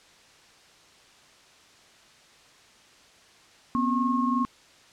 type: tone cluster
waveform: sine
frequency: 243.6 / 266.1 / 1082 Hz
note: B3 / C4 / C#6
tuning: -24 / +29 / -42 cents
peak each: -25 / -30 / -26 dBFS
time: 3.75-4.45 s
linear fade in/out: 0 ms
effects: white hiss -55 dBFS RMS until 4.92 s + low-pass 6000 Hz 12 dB/octave